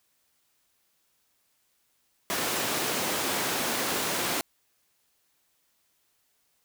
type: high-pass noise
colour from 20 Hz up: pink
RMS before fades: -29 dBFS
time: 2.3-4.41 s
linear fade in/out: 0 ms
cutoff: 260 Hz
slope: 12 dB/octave
effects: white hiss -71 dBFS RMS until 6.64 s